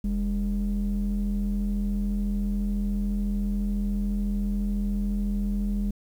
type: ring-modulated tone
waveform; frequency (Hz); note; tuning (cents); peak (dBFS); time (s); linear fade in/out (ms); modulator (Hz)
triangle; 80; D#2; +49; -17; 0.04-5.91; 5; 123
effects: tanh soft clip ceiling -19 dBFS + 9-bit